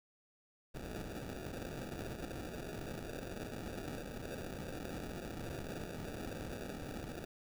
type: noise with sample-and-hold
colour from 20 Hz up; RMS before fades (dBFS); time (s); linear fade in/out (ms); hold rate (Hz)
white; -44; 0.74-7.25; 10; 1050
effects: none

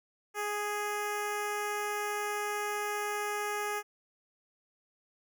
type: tone with notch filter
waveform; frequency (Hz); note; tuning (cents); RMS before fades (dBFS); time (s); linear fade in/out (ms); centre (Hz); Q
10% pulse; 415.3; G#4; 0; -34; 0.34-3.83; 50; 3900; 1.1
effects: none

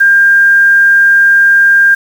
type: tone with quantisation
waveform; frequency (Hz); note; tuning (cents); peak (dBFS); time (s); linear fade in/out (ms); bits
sine; 1600; G6; +35; -3; 0-1.95; 10; 5
effects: none

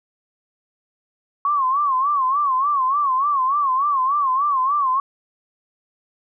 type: tone with vibrato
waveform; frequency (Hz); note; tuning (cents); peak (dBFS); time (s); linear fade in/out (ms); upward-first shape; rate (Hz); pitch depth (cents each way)
sine; 1100; C#6; -14; -16; 1.45-5; 2; sine; 3.4; 130
effects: none

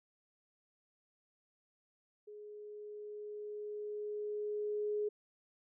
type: tone with level ramp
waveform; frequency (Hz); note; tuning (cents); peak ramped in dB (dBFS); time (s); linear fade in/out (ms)
sine; 418.8; G#4; +15; -48 to -32; 2.27-5.09; 10
effects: none

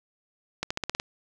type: accelerating click train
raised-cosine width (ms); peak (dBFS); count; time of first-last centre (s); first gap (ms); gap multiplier
0.2; -11; 7; 0.63-0.999; 75; 0.92
effects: none

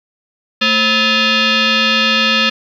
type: tone with frequency modulation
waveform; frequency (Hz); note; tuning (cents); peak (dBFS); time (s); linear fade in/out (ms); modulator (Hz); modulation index
sine; 533; C5; +32; -10; 0.61-2.5; 10; 756; 4.9
effects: 8-bit

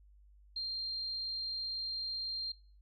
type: tone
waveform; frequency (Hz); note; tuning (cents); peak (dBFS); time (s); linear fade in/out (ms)
sine; 4186; C8; 0; -35; 0.56-2.52; 5
effects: noise-tail reverb RT60 0.4 s tail -20 dB re dry + added 50 Hz sine -58 dBFS peak until 2.81 s

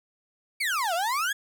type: exponential two-way sweep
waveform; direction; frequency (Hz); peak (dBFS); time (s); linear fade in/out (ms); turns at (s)
35% pulse; down then up; 2349 to 650 to 1716; -23; 0.6-1.33; 10; 0.94
effects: 10-bit

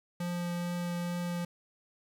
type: tone with vibrato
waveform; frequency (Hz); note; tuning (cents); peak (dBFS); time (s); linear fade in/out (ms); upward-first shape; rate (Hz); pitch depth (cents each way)
square; 174.61; F3; 0; -33; 0.2-1.45; 5; triangle; 2.3; 8
effects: 10-bit

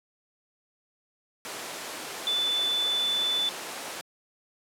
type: tone in noise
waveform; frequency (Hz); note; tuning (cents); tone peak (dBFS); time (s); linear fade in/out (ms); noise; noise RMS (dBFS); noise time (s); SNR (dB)
sine; 3500; A7; -10; -24; 2.27-3.49; 0; pink; -35; 1.45-4.01; +8
effects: high-pass 400 Hz 12 dB/octave + low-pass 12000 Hz 12 dB/octave

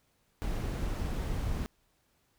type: noise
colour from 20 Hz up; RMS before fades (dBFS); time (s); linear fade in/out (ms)
brown; -33; 0.42-1.66; 0
effects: pink hiss -72 dBFS RMS until 2.38 s

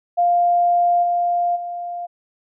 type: tone with level steps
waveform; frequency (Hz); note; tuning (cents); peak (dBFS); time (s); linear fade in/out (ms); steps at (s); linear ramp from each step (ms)
sine; 700; F5; +4; -13 / -16 / -25; 0.17-2.07; 20; 1.02 / 1.55; 20
effects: none

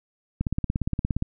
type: click train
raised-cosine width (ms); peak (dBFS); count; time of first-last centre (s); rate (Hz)
5; -12; 15; 0.41-1.224; 17.2
effects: none

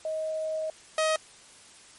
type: tone pair in turn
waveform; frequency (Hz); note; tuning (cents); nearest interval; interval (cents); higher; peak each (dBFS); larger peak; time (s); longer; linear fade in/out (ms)
sine / sawtooth; 630 / 630; D#5 / D#5; +21 / +21; unison; 0; neither; -28 / -19; second; 0.05-0.7 / 0.98-1.16; first; 2
effects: white hiss -52 dBFS RMS until 1.98 s + MP3 48 kbps

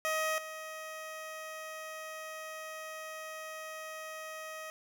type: tone with level steps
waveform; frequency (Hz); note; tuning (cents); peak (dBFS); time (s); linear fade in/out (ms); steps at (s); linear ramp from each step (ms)
15% pulse; 630; D#5; +21; -24 / -35; 0.05-4.7; 0; 0.38; 2
effects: none

